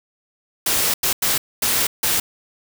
white noise bursts at uneven times, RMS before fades -19 dBFS, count 5, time 0.66-0.94 / 1.03-1.13 / 1.22-1.38 / 1.62-1.87 / 2.03-2.2 s, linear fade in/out 5 ms, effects none

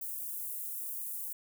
white high-pass noise, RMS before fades -39 dBFS, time 0.01-1.33 s, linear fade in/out 5 ms, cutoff 10000 Hz, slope 24 dB/octave, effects none

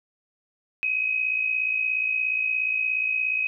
sine tone pair together, 2487 / 2544 Hz, D#7 / D#7, -1 / +38 cents, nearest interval unison, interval 39 cents, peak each -29 / -23 dBFS, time 0.83-3.47 s, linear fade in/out 0 ms, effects none

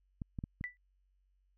clicks, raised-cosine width 5 ms, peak -27 dBFS, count 4, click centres 0.218 / 0.388 / 0.439 / 0.611 s
sine tone with exponential decay, 1975.5 Hz, B6, in tune, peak -33 dBFS, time 0.64-0.77 s, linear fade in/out 0 ms, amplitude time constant 27 ms
effects added 47 Hz sine -70 dBFS peak until 1.57 s

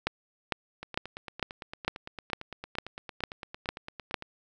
two click trains, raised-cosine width 0.3 ms, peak -10 / -23 dBFS, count 10 / 31, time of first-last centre 0.07-4.142 / 0.83-4.224 s, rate 2.21 / 8.84 Hz, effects none

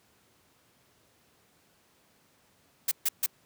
blue noise bursts, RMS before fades -26 dBFS, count 3, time 2.88-3.262 s, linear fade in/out 5 ms, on 34 ms, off 140 ms, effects pink hiss -65 dBFS RMS until 3.45 s + high-pass 100 Hz 12 dB/octave

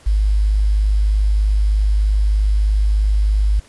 sine tone with quantisation, 51.6 Hz, G#1, 10 cents flat, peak -12 dBFS, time 0.06-3.6 s, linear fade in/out 10 ms, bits 7, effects pink hiss -48 dBFS RMS until 3.68 s + resampled to 24000 Hz

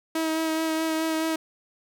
sawtooth tone with vibrato, 320 Hz, D#4, 49 cents sharp, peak -20 dBFS, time 0.15-1.36 s, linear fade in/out 5 ms, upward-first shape sine, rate 4.7 Hz, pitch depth 17 cents each way, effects none

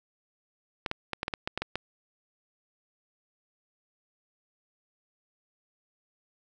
clicks, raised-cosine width 0.3 ms, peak -14 dBFS, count 10, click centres 0.862 / 0.914 / 1.133 / 1.231 / 1.281 / 1.338 / 1.475 / 1.576 / 1.62 / 1.756 s, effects none

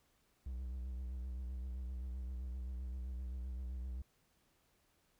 triangle tone with vibrato, 63 Hz, B1, 35 cents sharp, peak -38 dBFS, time 0.46-4.02 s, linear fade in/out 5 ms, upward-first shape triangle, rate 7.7 Hz, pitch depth 84 cents each way, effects pink hiss -75 dBFS RMS until 5.19 s

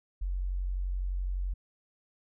sine tone, 45.88 Hz, F#1, 14 cents flat, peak -29 dBFS, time 0.21-1.54 s, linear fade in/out 10 ms, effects none

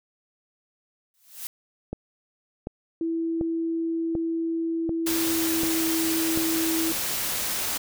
blue noise with exponential growth, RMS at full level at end -31 dBFS, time 1.14-1.47 s, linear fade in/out 1 ms, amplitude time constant 71 ms
click train, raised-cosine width 2 ms, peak -17 dBFS, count 7, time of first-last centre 1.93-6.374 s, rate 1.35 Hz
sine tone with pitch glide, 329.6 to 325.8 Hz, E4 to E4, 0 to -20 cents, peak -24 dBFS, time 3.01-6.92 s, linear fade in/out 2 ms, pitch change -20 cents, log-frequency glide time 5.06-5.72 s
white noise, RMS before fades -28 dBFS, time 5.06-7.78 s, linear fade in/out 10 ms
effects none

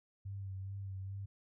sine tone with vibrato, 97.1 Hz, G2, 16 cents flat, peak -40 dBFS, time 0.25-1.26 s, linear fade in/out 10 ms, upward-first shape sine, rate 2.4 Hz, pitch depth 33 cents each way, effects none

